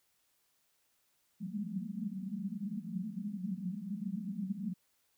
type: band-pass noise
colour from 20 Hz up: pink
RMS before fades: -39 dBFS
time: 1.4-4.74 s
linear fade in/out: 10 ms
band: 180 to 220 Hz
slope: 96 dB/octave
effects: white hiss -75 dBFS RMS until 5.17 s